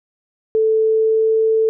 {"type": "tone with pitch glide", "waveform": "sine", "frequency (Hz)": [440, 442.8], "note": ["A4", "A4"], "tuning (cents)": [0, 11], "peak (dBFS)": -12, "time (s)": [0.55, 1.69], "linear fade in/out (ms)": 0, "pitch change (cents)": 11, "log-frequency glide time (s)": [0.81, 1.37], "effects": []}